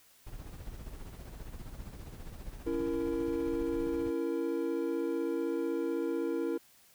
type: noise with tremolo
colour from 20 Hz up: brown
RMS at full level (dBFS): -42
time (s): 0.26-4.11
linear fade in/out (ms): 10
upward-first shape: sine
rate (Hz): 15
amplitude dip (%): 55
type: chord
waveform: triangle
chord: A# diminished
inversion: first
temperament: just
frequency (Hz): 279.7 / 335.6 / 466.2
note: C#4 / E4 / A#4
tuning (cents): +16 / +31 / 0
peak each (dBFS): -35 / -31 / -33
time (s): 2.66-6.58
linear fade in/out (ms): 10
effects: white hiss -62 dBFS RMS until 6.94 s